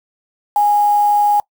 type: tone with quantisation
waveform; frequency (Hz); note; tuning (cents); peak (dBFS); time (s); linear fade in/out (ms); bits
sine; 826; G#5; -10; -10; 0.56-1.4; 2; 5
effects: noise-tail reverb RT60 0.1 s tail -23 dB re dry